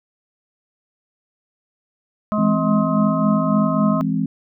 harmonic tone, 211.3 Hz, G#3, 30 cents sharp, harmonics 1 / 3 / 5 / 6, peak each -19 / -24 / -26 / -27 dBFS, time 2.32-4.01 s, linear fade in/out 0 ms
sine chord, E augmented, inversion none, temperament equal with one note detuned, 165.77 / 207.7 / 261.6 Hz, E3 / G#3 / B#3, +10 / 0 / 0 cents, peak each -22 dBFS, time 2.38-4.26 s, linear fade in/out 5 ms
effects none

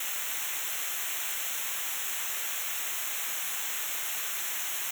white noise with comb filter, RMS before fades -33 dBFS, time 0-4.91 s, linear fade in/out 5 ms, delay 0.21 ms, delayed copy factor -1, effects none

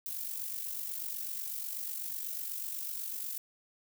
violet noise with amplitude modulation, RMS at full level -36 dBFS, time 0.06-3.38 s, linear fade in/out 0 ms, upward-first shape sine, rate 48.1 Hz, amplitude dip 55%, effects none

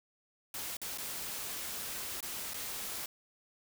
white noise with dropouts, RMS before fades -40 dBFS, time 0.54-3.06 s, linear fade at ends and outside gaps 2 ms, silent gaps 0.769-0.816 / 0.976-0.983 / 2.206-2.227 / 2.536-2.542 s, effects none

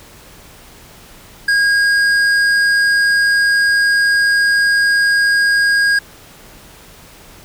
sine tone with hard clipping, 1631 Hz, G#6, 32 cents flat, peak -12 dBFS, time 1.48-5.99 s, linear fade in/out 5 ms, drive 9 dB, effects pink hiss -41 dBFS RMS until 7.44 s

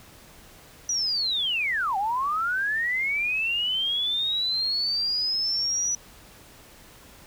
sine linear two-way sweep, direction down then up, 5920 to 755 to 5920 Hz, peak -23 dBFS, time 0.89-5.95 s, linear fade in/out 2 ms, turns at 1.97 s, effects pink hiss -50 dBFS RMS until 7.26 s

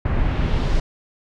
brown noise with low-pass filter sweep, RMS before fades -19 dBFS, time 0.05-0.8 s, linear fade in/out 5 ms, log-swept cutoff 1900 to 5500 Hz, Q 1.2, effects none

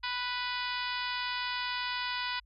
harmonic tone, 493.9 Hz, B4, in tune, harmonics 2 / 3 / 4 / 5 / 6 / 7 / 8 / 9 / 10, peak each -37 / -39 / -40 / -41 / -42 / -42 / -43 / -44 / -44 dBFS, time 0.03-2.4 s, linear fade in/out 10 ms, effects added 50 Hz sine -59 dBFS peak until 2.45 s

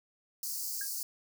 white high-pass noise, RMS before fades -37 dBFS, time 0.43-1.03 s, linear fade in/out 2 ms, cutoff 4400 Hz, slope 96 dB/octave
sine tone with exponential decay, 1629 Hz, G#6, 34 cents flat, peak -34 dBFS, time 0.81-0.9 s, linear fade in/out 2 ms, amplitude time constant 18 ms
effects none

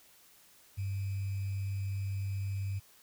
sine tone with sample-and-hold, 98 Hz, G2, in tune, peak -32 dBFS, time 0.77-2.8 s, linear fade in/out 20 ms, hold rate 2450 Hz, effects white hiss -61 dBFS RMS until 3.02 s

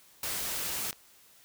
white noise, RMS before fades -34 dBFS, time 0.23-0.91 s, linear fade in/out 2 ms
click, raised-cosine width 0.2 ms, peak -25 dBFS, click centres 0.929 s
effects white hiss -59 dBFS RMS until 1.44 s

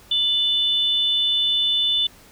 sine tone pair together, 2960 / 3520 Hz, F#7 / A7, 0 / 0 cents, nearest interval minor third, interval 300 cents, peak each -24 / -18 dBFS, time 0.11-2.07 s, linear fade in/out 5 ms, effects pink hiss -49 dBFS RMS until 2.31 s

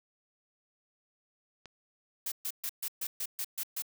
click, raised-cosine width 0.2 ms, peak -29 dBFS, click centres 1.657 s
blue noise bursts, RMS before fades -35 dBFS, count 9, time 2.26-3.822 s, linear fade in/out 5 ms, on 58 ms, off 130 ms
effects none

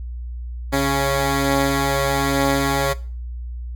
10% pulse tone pair together, 138.04 / 277.2 Hz, C#3 / C#4, -7 / 0 cents, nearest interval octave, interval 1207 cents, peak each -12 dBFS, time 0.72-2.94 s, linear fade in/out 20 ms, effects noise-tail reverb RT60 0.4 s tail -19 dB re dry + added 60 Hz sine -27 dBFS peak until 3.75 s

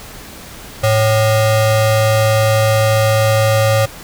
square ring-modulated tone, 329.6 Hz, E4, in tune, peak -8 dBFS, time 0.83-3.86 s, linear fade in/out 10 ms, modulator 221 Hz, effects pink hiss -34 dBFS RMS until 4.03 s

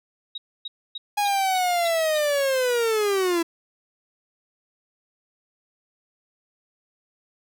sine tone bursts, 3800 Hz, A#7, 33 cents sharp, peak -30 dBFS, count 7, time 0.35-2.18 s, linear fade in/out 5 ms, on 30 ms, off 270 ms
45% pulse linear sweep, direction down, 830.6 to 329.6 Hz, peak -20 dBFS, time 1.17-3.43 s, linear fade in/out 10 ms
effects none

